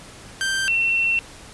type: tone pair in turn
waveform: sawtooth / sine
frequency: 1568 / 2707 Hz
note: G6 / E7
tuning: 0 / +45 cents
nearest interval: major sixth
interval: 945 cents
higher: second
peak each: -17 dBFS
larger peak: neither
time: 0.41-0.68 / 0.68-1.19 s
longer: second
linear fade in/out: 0 ms
effects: pink hiss -42 dBFS RMS until 1.53 s + resampled to 24000 Hz